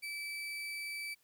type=tone; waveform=35% pulse; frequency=2311 Hz; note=D7; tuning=28 cents flat; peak=-37 dBFS; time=0.02-1.15 s; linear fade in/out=20 ms; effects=white hiss -72 dBFS RMS until 1.23 s